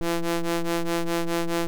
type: ring-modulated tone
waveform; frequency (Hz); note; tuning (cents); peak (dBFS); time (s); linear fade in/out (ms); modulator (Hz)
sawtooth; 169.4; E3; +48; -16; 0.01-1.67; 0; 167
effects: none